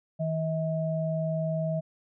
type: tone pair together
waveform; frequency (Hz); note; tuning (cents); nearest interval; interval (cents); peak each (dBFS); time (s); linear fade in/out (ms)
sine; 160 / 640; D#3 / D#5; +49 / +49; 2 octaves; 2400; -28 / -30; 0.19-1.81; 20
effects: none